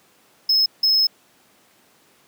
triangle tone bursts at uneven times, 5180 Hz, E8, 31 cents flat, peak -13 dBFS, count 2, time 0.49-0.66 / 0.83-1.07 s, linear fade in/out 5 ms, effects pink hiss -56 dBFS RMS until 2.27 s + high-pass 200 Hz 12 dB/octave

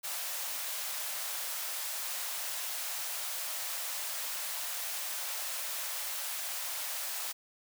white high-pass noise, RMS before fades -37 dBFS, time 0.03-7.33 s, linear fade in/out 20 ms, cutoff 540 Hz, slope 48 dB/octave, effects none

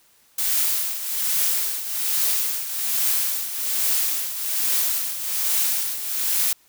blue noise with tremolo, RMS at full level -20 dBFS, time 0.38-6.53 s, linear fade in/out 5 ms, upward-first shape triangle, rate 1.2 Hz, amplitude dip 70%, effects white hiss -58 dBFS RMS until 6.68 s

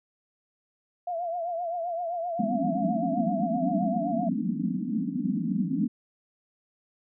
sine tone with vibrato, 687 Hz, F5, 29 cents flat, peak -28 dBFS, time 1.07-4.29 s, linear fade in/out 5 ms, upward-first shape triangle, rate 7.7 Hz, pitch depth 93 cents each way
pink band-pass noise, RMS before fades -28 dBFS, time 2.39-5.88 s, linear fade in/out 10 ms, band 170 to 290 Hz, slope 96 dB/octave
effects none

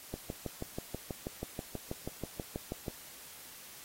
click train, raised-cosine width 2 ms, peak -23 dBFS, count 18, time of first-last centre 0.14-2.882 s, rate 6.2 Hz, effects white hiss -51 dBFS RMS until 3.84 s + AAC 48 kbps

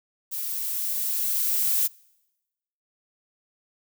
violet noise with level ramp, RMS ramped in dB -31 to -22 dBFS, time 0.31-1.88 s, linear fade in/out 20 ms, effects noise-tail reverb RT60 1.0 s tail -26 dB re dry

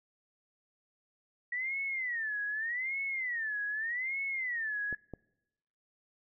sine tone with vibrato, 1913 Hz, A#6, 44 cents sharp, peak -32 dBFS, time 1.52-4.95 s, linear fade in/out 5 ms, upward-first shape sine, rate 0.83 Hz, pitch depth 240 cents each way
clicks, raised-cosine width 2 ms, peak -30 / -27 dBFS, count 2, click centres 4.927 / 5.137 s
effects noise-tail reverb RT60 1.0 s tail -26 dB re dry

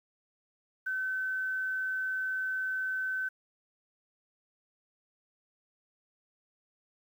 sine tone with quantisation, 1526 Hz, G6, 47 cents flat, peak -30 dBFS, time 0.86-3.29 s, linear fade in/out 10 ms, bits 10, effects none

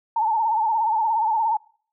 sine tone with vibrato, 886 Hz, A5, 12 cents sharp, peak -18 dBFS, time 0.16-1.57 s, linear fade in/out 5 ms, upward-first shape sine, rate 17 Hz, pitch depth 81 cents each way, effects noise-tail reverb RT60 0.5 s tail -24 dB re dry

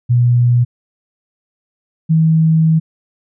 sine tone pair in turn, 121.5 / 160.39 Hz, B2 / E3, -28 / -47 cents, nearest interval perfect fourth, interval 481 cents, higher second, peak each -8 dBFS, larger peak neither, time 0.09-0.65 / 2.09-2.8 s, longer second, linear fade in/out 20 ms, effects none

